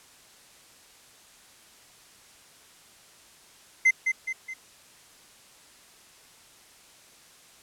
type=tone with echo; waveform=triangle; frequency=2069 Hz; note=C7; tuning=20 cents flat; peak=-14 dBFS; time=3.85-3.91 s; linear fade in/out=10 ms; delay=210 ms; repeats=3; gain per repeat=-6 dB; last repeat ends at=4.54 s; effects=white hiss -54 dBFS RMS until 7.62 s + low-pass 10000 Hz 12 dB/octave